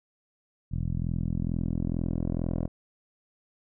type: tone with low-pass filter sweep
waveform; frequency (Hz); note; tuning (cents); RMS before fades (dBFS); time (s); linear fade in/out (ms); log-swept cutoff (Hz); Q
10% pulse; 42.21; E1; +42; -29; 0.71-2.68; 20; 140 to 520; 1.2
effects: none